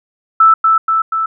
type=tone with echo; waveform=sine; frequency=1318.5 Hz; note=E6; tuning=in tune; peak=-4 dBFS; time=0.4-0.54 s; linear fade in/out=5 ms; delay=240 ms; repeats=3; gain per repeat=-3 dB; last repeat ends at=1.26 s; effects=none